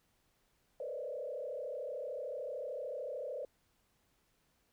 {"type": "tone with frequency modulation", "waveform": "sine", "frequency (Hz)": 546, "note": "C#5", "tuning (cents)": -26, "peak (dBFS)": -38, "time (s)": [0.8, 3.45], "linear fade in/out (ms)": 2, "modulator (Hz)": 33.4, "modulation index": 2, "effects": ["pink hiss -75 dBFS RMS until 4.72 s"]}